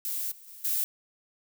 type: noise with level steps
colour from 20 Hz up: violet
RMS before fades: -32 / -51 / -47 / -28 dBFS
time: 0.05-0.84 s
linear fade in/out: 0 ms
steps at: 0.31 / 0.47 / 0.64 s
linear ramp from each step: 10 ms
effects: none